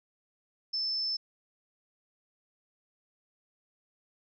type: tone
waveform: sine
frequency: 5274 Hz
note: E8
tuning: in tune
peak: -29 dBFS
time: 0.73-1.17 s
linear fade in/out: 10 ms
effects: none